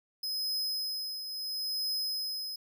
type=tone with tremolo; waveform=45% pulse; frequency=5080 Hz; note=D#8; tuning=35 cents sharp; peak=-30 dBFS; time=0.23-2.56 s; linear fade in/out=5 ms; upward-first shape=triangle; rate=0.74 Hz; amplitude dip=60%; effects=none